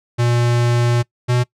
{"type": "tone pair in turn", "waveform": "square", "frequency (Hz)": [119.8, 123.03], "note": ["A#2", "B2"], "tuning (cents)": [48, -6], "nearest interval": "unison", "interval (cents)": 46, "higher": "second", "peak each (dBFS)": -14, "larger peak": "neither", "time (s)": [[0.18, 1.03], [1.28, 1.44]], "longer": "first", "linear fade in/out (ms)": 20, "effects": ["noise-tail reverb RT60 0.1 s tail -23 dB re dry", "low-pass 8000 Hz 12 dB/octave"]}